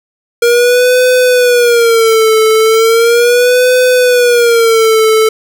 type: tone with vibrato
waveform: square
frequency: 470 Hz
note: A#4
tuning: 14 cents sharp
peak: -6 dBFS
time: 0.42-5.29 s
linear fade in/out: 5 ms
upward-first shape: sine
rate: 0.37 Hz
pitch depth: 120 cents each way
effects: none